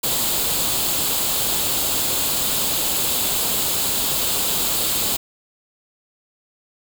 white noise with comb filter, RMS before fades -21 dBFS, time 0.03-5.17 s, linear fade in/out 10 ms, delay 0.26 ms, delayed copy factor +0.55, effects none

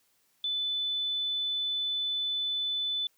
sine tone, 3500 Hz, A7, 10 cents flat, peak -28 dBFS, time 0.44-3.07 s, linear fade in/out 2 ms, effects white hiss -70 dBFS RMS until 3.17 s + high-pass 80 Hz 12 dB/octave

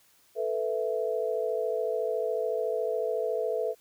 sine chord, A suspended second, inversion none, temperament equal, 440 / 493.9 / 659.3 Hz, A4 / B4 / E5, 0 / 0 / 0 cents, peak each -30 / -31 / -32 dBFS, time 0.35-3.75 s, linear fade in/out 50 ms, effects white hiss -63 dBFS RMS until 3.8 s

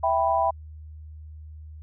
sine chord, E minor, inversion none, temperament equal, 659.3 / 784 / 987.8 Hz, E5 / G5 / B5, 0 / 0 / 0 cents, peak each -24 dBFS, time 0.03-0.51 s, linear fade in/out 10 ms, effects added 77 Hz sine -39 dBFS peak until 1.82 s

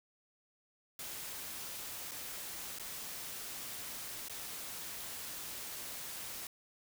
white noise with dropouts, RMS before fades -44 dBFS, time 0.99-6.47 s, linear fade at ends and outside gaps 2 ms, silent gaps 2.112-2.116 / 2.787-2.796 / 4.285-4.296 s, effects none

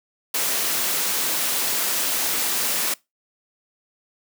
white noise, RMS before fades -23 dBFS, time 0.34-2.94 s, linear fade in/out 5 ms, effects noise-tail reverb RT60 0.2 s tail -22 dB re dry + high-pass 200 Hz 12 dB/octave

